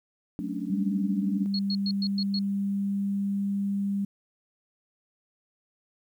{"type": "chord", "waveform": "sine", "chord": "D major seventh", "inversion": "first", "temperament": "equal", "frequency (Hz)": [185, 220, 277.2, 293.7], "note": ["F#3", "A3", "C#4", "D4"], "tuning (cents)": [0, 0, 0, 0], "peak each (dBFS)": -35, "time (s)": [0.39, 1.46], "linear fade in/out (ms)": 0}
{"type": "tone with pitch glide", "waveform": "sine", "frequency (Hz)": [197.9, 199.28], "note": ["G3", "G3"], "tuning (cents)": [17, 29], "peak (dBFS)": -25, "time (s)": [0.7, 4.05], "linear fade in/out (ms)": 5, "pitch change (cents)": 12, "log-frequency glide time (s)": [1.03, 3.53]}
{"type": "tone bursts", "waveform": "sine", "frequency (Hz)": 4311, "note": "C#8", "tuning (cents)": -49, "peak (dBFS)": -29, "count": 6, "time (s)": [1.54, 2.39], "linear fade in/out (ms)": 2, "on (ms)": 50, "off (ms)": 110}
{"effects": ["10-bit"]}